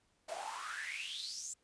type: noise with high-pass filter sweep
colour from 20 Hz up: pink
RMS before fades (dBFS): -43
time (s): 0.28-1.54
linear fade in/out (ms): 10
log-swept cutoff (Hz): 590 to 7600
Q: 8.8
effects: pink hiss -75 dBFS RMS until 1.63 s + resampled to 22050 Hz